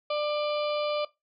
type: harmonic tone with a mistuned harmonic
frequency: 595 Hz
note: D5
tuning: 22 cents sharp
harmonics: 1 / 2 / 4 / 5 / 6 / 7 / 8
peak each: -27 / -33 / -39 / -41 / -43 / -44 / -45 dBFS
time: 0.1-1.05 s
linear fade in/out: 5 ms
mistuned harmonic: 6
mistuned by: -42 cents
effects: noise-tail reverb RT60 0.2 s tail -20 dB re dry